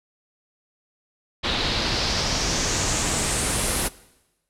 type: noise with low-pass filter sweep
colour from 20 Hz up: pink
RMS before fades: -24 dBFS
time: 1.43-3.89 s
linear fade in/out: 20 ms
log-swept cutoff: 3700 to 11000 Hz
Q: 3.2
effects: noise-tail reverb RT60 1.0 s tail -20 dB re dry